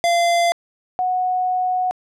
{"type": "tone pair in turn", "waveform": ["square", "sine"], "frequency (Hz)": [688, 735.2], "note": ["F5", "F#5"], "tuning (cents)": [-26, -11], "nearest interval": "minor second", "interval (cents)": 115, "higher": "second", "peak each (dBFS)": [-15, -17], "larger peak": "first", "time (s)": [[0.04, 0.52], [0.99, 1.91]], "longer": "second", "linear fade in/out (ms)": 0, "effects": ["low-pass 9000 Hz 12 dB/octave"]}